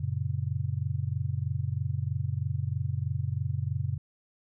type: chord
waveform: sine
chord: F# major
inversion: none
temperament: just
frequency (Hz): 92.5 / 115.62 / 138.75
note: F#2 / A#2 / C#3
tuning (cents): 0 / -14 / +2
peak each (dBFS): -32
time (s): 0-3.98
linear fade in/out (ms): 10
effects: none